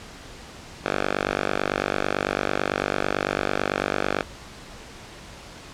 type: tone with band-pass filter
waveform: 5% pulse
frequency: 49 Hz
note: G1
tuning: in tune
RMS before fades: -26 dBFS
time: 0.84-4.23 s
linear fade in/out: 10 ms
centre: 1300 Hz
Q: 0.67
effects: pink hiss -42 dBFS RMS until 5.73 s + low-pass 7000 Hz 12 dB/octave